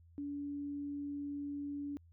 sine tone, 286.4 Hz, D4, 43 cents flat, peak -38 dBFS, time 0.18-1.97 s, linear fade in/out 0 ms, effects added 84 Hz sine -59 dBFS peak until 2.12 s

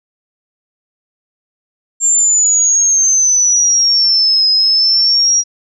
sine exponential two-way sweep, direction down then up, 7390 to 5060 to 5730 Hz, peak -8 dBFS, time 2-5.44 s, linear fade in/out 50 ms, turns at 4.5 s, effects none

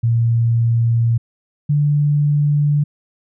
sine tone pair in turn, 116.3 / 146.53 Hz, A#2 / D3, -4 / -4 cents, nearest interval major third, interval 400 cents, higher second, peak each -12 dBFS, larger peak neither, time 0.03-1.18 / 1.69-2.84 s, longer neither, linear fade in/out 10 ms, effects none

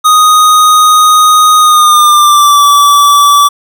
square tone with pitch glide, 1244.5 to 1154.5 Hz, D#6 to D6, 0 to -30 cents, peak -3 dBFS, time 0.04-3.49 s, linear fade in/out 20 ms, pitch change -130 cents, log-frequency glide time 1.58-2.64 s, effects none

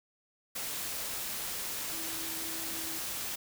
sine tone in noise, 325.5 Hz, E4, 22 cents flat, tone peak -46 dBFS, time 1.92-2.99 s, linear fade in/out 10 ms, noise white, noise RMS -37 dBFS, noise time 0.55-3.36 s, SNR -12 dB, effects none

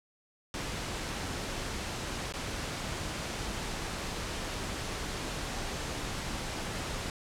pink noise with dropouts, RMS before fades -36 dBFS, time 0.54-7.1 s, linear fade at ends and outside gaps 1 ms, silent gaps 2.324-2.338 s, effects low-pass 8000 Hz 12 dB/octave

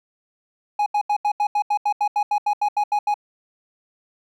triangle tone bursts, 830.6 Hz, G#5, in tune, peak -15 dBFS, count 16, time 0.79-3.142 s, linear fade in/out 5 ms, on 72 ms, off 80 ms, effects none

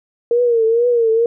sine tone with vibrato, 466.2 Hz, A#4, in tune, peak -11 dBFS, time 0.31-1.26 s, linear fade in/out 2 ms, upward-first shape triangle, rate 2.2 Hz, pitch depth 96 cents each way, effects none

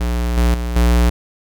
square tone with level steps, 59.5 Hz, A#1, 36 cents sharp, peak -17 / -12 / -20 / -11 dBFS, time 0-1.1 s, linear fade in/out 10 ms, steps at 0.37 / 0.54 / 0.76 s, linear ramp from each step 2 ms, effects none

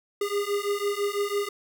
square beating tone pair, 403.7 / 409.7 Hz, G#4 / G#4, -49 / -24 cents, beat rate 6 Hz, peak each -29 dBFS, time 0.21-1.49 s, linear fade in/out 5 ms, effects none

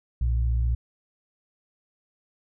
sine tone pair together, 61 / 115.92 Hz, B1 / A#2, -21 / -9 cents, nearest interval major seventh, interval 1112 cents, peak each -21 / -30 dBFS, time 0.21-0.75 s, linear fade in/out 5 ms, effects none

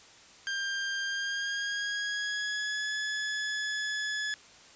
sawtooth tone with pitch glide, 1593 to 1707.3 Hz, G6 to G#6, +27 to +47 cents, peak -27 dBFS, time 0.47-4.34 s, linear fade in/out 0 ms, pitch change +120 cents, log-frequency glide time 1.04-2.94 s, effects white hiss -54 dBFS RMS until 4.75 s + resampled to 16000 Hz

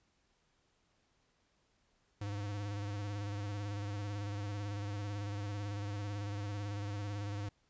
square tone with vibrato, 102.1 Hz, G#2, 29 cents flat, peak -38 dBFS, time 2.21-7.49 s, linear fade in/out 5 ms, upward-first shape square, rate 18 Hz, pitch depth 35 cents each way, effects pink hiss -75 dBFS RMS until 7.69 s + resampled to 16000 Hz

